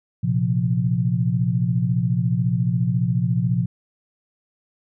sine chord, Bb suspended second, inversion none, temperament equal, 116.54 / 130.81 / 174.61 Hz, Bb2 / C3 / F3, 0 / 0 / 0 cents, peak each -22 dBFS, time 0.23-3.66 s, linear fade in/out 10 ms, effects none

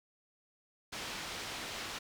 white low-pass noise, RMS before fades -42 dBFS, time 0.92-1.99 s, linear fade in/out 10 ms, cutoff 4300 Hz, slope 12 dB/octave, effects none

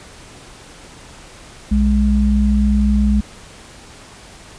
sine tone pair together, 61.75 / 207.7 Hz, B1 / G#3, 0 / 0 cents, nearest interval octave + major sixth, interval 2100 cents, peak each -14 dBFS, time 1.71-3.21 s, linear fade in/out 10 ms, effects pink hiss -40 dBFS RMS until 4.58 s + resampled to 22050 Hz

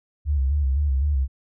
sine tone with vibrato, 69.9 Hz, C#2, 15 cents sharp, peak -18 dBFS, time 0.25-1.28 s, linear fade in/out 50 ms, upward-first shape square, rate 3.9 Hz, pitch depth 83 cents each way, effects none

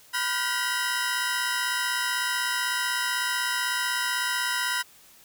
30% pulse tone cluster, 990 / 1422 / 1544 / 1924 / 5110 Hz, B5 / F6 / G6 / B6 / D#8, +4 / +31 / -27 / -46 / +45 cents, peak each -29 dBFS, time 0.13-4.83 s, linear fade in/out 20 ms, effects white hiss -54 dBFS RMS until 5.24 s

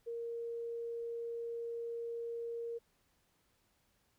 sine tone, 466.2 Hz, A#4, in tune, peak -38 dBFS, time 0.06-2.79 s, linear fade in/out 20 ms, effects pink hiss -75 dBFS RMS until 4.18 s

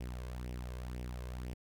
sawtooth tone with flanger, 61.74 Hz, B1, in tune, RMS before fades -42 dBFS, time 0-1.54 s, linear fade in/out 10 ms, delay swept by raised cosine 0.35 to 1.95 ms, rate 2 Hz, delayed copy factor +0.6, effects none

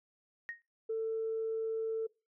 sine tone with exponential decay, 1864.7 Hz, A#6, in tune, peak -34 dBFS, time 0.49-0.62 s, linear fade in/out 0 ms, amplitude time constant 28 ms
sine tone, 446.1 Hz, A4, 24 cents sharp, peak -31 dBFS, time 0.89-2.07 s, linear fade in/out 10 ms
effects noise-tail reverb RT60 0.3 s tail -24 dB re dry + tanh soft clip ceiling -27 dBFS

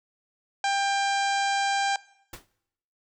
harmonic tone, 794 Hz, G5, 22 cents sharp, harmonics 1 / 2 / 3 / 4 / 5 / 6 / 7 / 8 / 9 / 10, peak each -24 / -30 / -34 / -36 / -38 / -40 / -41 / -42 / -43 / -44 dBFS, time 0.64-1.96 s, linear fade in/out 2 ms
pink noise with exponential decay, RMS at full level -35 dBFS, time 2.33-2.47 s, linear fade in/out 5 ms, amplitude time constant 30 ms
effects noise-tail reverb RT60 0.8 s tail -21 dB re dry

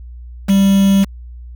triangle tone with quantisation, 196 Hz, G3, in tune, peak -6 dBFS, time 0.48-1.05 s, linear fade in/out 20 ms, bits 4, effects added 60 Hz sine -30 dBFS peak until 1.55 s

